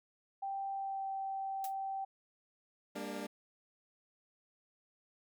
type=tone with pitch glide; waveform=sine; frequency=784 to 776.8 Hz; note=G5 to G5; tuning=0 to -16 cents; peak=-36 dBFS; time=0.42-2.05 s; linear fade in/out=10 ms; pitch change=-16 cents; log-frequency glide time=0.73-1.07 s
type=noise with exponential decay; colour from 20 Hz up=blue; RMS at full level=-41 dBFS; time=1.64-1.75 s; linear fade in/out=2 ms; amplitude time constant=22 ms
type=chord; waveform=20% pulse; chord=G minor; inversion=none; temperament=equal with one note detuned; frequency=200.5 / 233.1 / 293.7 Hz; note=G3 / Bb3 / D4; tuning=+39 / 0 / 0 cents; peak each=-39 / -40 / -39 dBFS; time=2.95-3.27 s; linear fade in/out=10 ms
effects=none